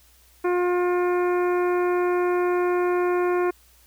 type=harmonic tone with a mistuned harmonic; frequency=356.4 Hz; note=F4; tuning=35 cents sharp; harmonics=1 / 2 / 3 / 4 / 5 / 6 / 7; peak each=-20 / -30 / -30 / -34 / -39 / -42 / -41 dBFS; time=0.44-3.51 s; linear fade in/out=10 ms; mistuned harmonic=7; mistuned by=-40 cents; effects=added 60 Hz sine -57 dBFS peak until 3.86 s + white hiss -57 dBFS RMS until 3.86 s